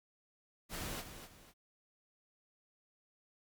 pink noise with echo, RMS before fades -42 dBFS, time 0.69-1.04 s, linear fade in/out 50 ms, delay 250 ms, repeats 2, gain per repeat -9 dB, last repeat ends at 1.54 s, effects Opus 48 kbps

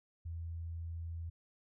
sine tone, 83.3 Hz, E2, 19 cents sharp, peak -39 dBFS, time 0.25-1.3 s, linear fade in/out 10 ms, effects none

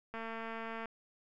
click train, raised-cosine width 0.5 ms, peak -28 dBFS, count 163, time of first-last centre 0.14-0.857 s, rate 226 Hz, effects none

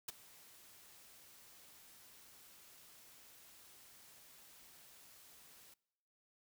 white noise with ADSR envelope, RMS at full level -40 dBFS, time 0.08-5.74 s, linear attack 8 ms, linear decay 16 ms, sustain -21 dB, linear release 4 ms, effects noise-tail reverb RT60 1.0 s tail -25 dB re dry

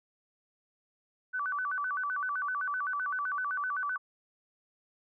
sine tone with vibrato, 1318.5 Hz, E6, in tune, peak -30 dBFS, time 1.33-3.98 s, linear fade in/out 20 ms, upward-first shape square, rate 7.8 Hz, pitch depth 230 cents each way, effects none

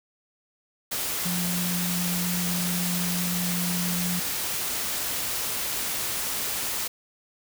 sine tone in noise, 177.4 Hz, F3, 27 cents sharp, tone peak -27 dBFS, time 1.25-4.2 s, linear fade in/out 10 ms, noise white, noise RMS -29 dBFS, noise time 0.91-6.88 s, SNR -1 dB, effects none

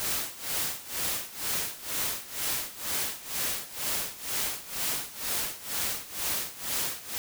white noise with tremolo, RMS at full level -29 dBFS, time 0-7.18 s, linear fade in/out 0 ms, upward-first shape sine, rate 2.1 Hz, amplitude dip 85%, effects none

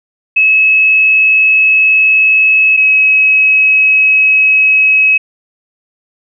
sine tone pair in turn, 2581 / 2560 Hz, E7 / D#7, -37 / +49 cents, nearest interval unison, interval 14 cents, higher first, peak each -5 dBFS, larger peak neither, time 0.36-2.77 / 2.77-5.18 s, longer neither, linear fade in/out 10 ms, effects none

